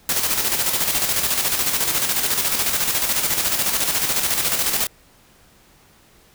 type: noise with tremolo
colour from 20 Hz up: white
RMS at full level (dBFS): -19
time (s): 0.09-4.87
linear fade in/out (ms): 2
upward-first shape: square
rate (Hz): 14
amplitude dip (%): 45
effects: pink hiss -53 dBFS RMS until 6.34 s